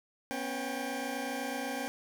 20% pulse tone cluster, 245.9 / 273.9 / 791 Hz, B3 / C#4 / G5, -7 / -21 / +15 cents, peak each -34 / -33 / -34 dBFS, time 0.31-1.88 s, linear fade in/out 0 ms, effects none

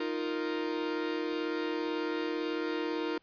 45% pulse chord, Eb suspended second, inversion none, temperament equal, 311.1 / 349.2 / 466.2 Hz, Eb4 / F4 / Bb4, 0 / 0 / 0 cents, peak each -35 / -36 / -36 dBFS, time 0-3.18 s, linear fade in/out 5 ms, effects pink hiss -68 dBFS RMS until 3.22 s + resampled to 11025 Hz

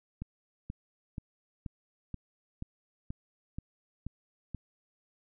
click train, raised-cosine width 5 ms, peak -25 dBFS, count 10, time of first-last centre 0.22-4.547 s, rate 2.08 Hz, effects none

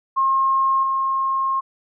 sine tone with level steps, 1072 Hz, C6, 42 cents sharp, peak -15 / -18 dBFS, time 0.16-1.61 s, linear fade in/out 20 ms, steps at 0.83 s, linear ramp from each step 2 ms, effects none

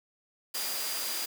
sine tone in noise, 4828 Hz, D8, 47 cents sharp, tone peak -38 dBFS, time 0.54-1.26 s, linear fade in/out 10 ms, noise white, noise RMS -34 dBFS, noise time 0.54-1.26 s, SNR -7 dB, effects high-pass 300 Hz 12 dB/octave

